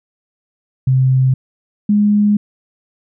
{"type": "tone pair in turn", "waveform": "sine", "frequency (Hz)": [130.6, 207.3], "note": ["C3", "G#3"], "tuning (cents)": [-3, -3], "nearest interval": "minor sixth", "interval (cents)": 800, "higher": "second", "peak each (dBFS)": -9, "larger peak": "neither", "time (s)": [[0.87, 1.34], [1.89, 2.37]], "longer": "second", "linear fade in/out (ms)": 5, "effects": []}